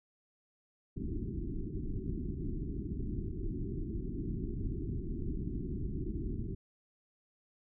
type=low-pass noise; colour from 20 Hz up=pink; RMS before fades=-37 dBFS; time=0.96-6.55 s; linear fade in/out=10 ms; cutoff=390 Hz; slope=96 dB/octave; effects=none